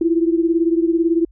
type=beating tone pair; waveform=sine; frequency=329.6 / 347.6 Hz; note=E4 / F4; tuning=0 / -8 cents; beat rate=18 Hz; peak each=-15 / -19 dBFS; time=0.01-1.25 s; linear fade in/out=5 ms; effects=added 50 Hz sine -46 dBFS peak until 1.31 s